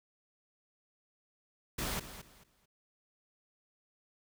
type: noise with echo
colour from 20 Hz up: pink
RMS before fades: -36 dBFS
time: 1.78-2 s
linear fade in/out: 10 ms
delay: 220 ms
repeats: 3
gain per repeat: -12 dB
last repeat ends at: 2.66 s
effects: none